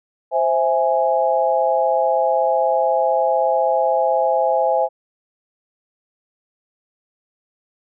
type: chord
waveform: sine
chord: C augmented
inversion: none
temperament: equal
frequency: 523.3 / 659.3 / 830.6 Hz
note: C5 / E5 / G#5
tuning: 0 / 0 / 0 cents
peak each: -19 dBFS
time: 0.31-4.89 s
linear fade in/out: 50 ms
effects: none